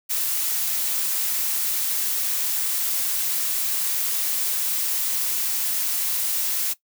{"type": "noise", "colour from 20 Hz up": "blue", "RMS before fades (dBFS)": -24, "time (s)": [0.09, 6.74], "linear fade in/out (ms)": 20, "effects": ["noise-tail reverb RT60 0.1 s tail -17 dB re dry"]}